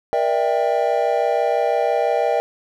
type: chord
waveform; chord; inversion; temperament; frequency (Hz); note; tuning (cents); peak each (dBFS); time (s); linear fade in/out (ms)
triangle; E half-diminished seventh; second; just; 474.7 / 593.3 / 659.3 / 791.1; Bb4 / D5 / E5 / G5; +31 / +18 / 0 / +16; -20; 0.13-2.4; 0
effects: none